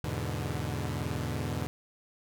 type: chord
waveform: sawtooth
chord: E dominant seventh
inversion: none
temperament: equal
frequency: 82.41 / 103.83 / 123.47 / 146.83 Hz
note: E2 / G#2 / B2 / D3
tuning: 0 / 0 / 0 / 0 cents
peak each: -33 dBFS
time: 0.04-1.67 s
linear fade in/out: 0 ms
effects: none